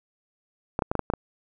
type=clicks; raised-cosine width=1 ms; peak=-10 dBFS; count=7; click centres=0.791 / 0.822 / 0.915 / 0.953 / 0.993 / 1.101 / 1.137 s; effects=none